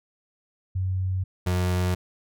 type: tone pair in turn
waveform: sine / 35% pulse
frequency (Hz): 93.5 / 90.42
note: F#2 / F#2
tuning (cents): +19 / -39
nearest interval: minor second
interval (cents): 58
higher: first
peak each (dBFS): -23 / -20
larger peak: second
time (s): 0.75-1.24 / 1.46-1.95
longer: neither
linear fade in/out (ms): 10
effects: none